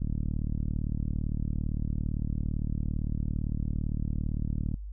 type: click train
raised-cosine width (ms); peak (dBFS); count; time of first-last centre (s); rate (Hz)
5; -19; 179; 0.02-4.741; 37.7
effects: noise-tail reverb RT60 0.1 s tail -26 dB re dry + added 50 Hz sine -36 dBFS peak until 4.92 s